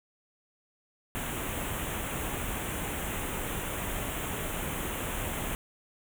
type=band-stop noise; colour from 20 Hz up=pink; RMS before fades=-34 dBFS; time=1.15-5.55 s; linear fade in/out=0 ms; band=3400 to 6800 Hz; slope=48 dB/octave; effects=none